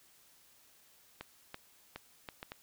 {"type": "clicks", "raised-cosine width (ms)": 0.3, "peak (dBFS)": -26, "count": 6, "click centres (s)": [1.21, 1.544, 1.96, 2.288, 2.429, 2.519], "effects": ["white hiss -64 dBFS RMS until 2.62 s"]}